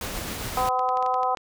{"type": "noise with tremolo", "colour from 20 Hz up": "pink", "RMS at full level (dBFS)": -31, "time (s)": [0.01, 0.69], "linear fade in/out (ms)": 2, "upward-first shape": "triangle", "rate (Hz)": 7.5, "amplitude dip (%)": 25}
{"type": "harmonic tone", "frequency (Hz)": 253.9, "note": "B3", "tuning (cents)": 48, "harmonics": [2, 3, 4, 5], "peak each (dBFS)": [-30, -24, -26, -29], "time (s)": [0.57, 1.35], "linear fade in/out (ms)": 2}
{"type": "clicks", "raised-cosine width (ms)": 0.2, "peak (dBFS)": -23, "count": 9, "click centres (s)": [0.658, 0.793, 0.89, 0.972, 1.026, 1.063, 1.142, 1.232, 1.372]}
{"effects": []}